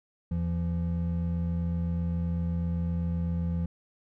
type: tone pair together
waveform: triangle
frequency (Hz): 82.41 / 170.24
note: E2 / F3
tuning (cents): 0 / -44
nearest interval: octave + minor second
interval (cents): 1256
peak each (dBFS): -28 / -27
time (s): 0.31-3.66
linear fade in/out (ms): 5
effects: none